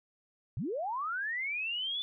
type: linear sweep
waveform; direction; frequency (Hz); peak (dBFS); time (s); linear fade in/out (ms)
sine; up; 90.8 to 3509; -32; 0.57-2.02; 0
effects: none